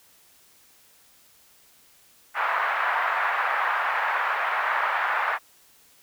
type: band-pass noise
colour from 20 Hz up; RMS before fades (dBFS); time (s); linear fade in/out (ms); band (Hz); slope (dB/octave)
white; -25; 2.34-5.39; 50; 770 to 1700; 24
effects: white hiss -57 dBFS RMS until 6.02 s